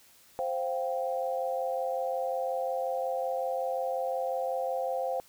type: chord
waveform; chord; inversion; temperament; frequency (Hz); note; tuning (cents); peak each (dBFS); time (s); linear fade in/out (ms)
sine; C suspended fourth; none; equal; 523.3 / 698.5 / 784; C5 / F5 / G5; 0 / 0 / 0; -31 / -34 / -35; 0.39-5.2; 0
effects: white hiss -59 dBFS RMS until 5.28 s